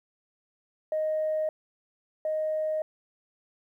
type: tone pair in turn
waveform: sine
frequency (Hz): 622.3 / 622.3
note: D#5 / D#5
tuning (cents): 0 / 0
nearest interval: unison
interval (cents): 0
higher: neither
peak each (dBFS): -24 / -25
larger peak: first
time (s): 0.92-1.49 / 2.25-2.82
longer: neither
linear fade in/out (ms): 2
effects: tanh soft clip ceiling -21 dBFS + 11-bit